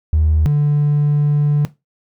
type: tone pair in turn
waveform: triangle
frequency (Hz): 77.78 / 146.83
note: D#2 / D3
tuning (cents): 0 / 0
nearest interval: major seventh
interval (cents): 1100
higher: second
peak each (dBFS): -8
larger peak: neither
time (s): 0.13-0.46 / 0.46-1.65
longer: second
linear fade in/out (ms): 0
effects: noise-tail reverb RT60 0.2 s tail -17 dB re dry + tanh soft clip ceiling -7 dBFS